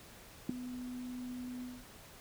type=tone with ADSR envelope; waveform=sine; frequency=249.4 Hz; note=B3; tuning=17 cents sharp; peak=-24 dBFS; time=0.49-1.85 s; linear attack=5 ms; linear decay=4 ms; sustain=-16 dB; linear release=220 ms; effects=pink hiss -55 dBFS RMS until 2.2 s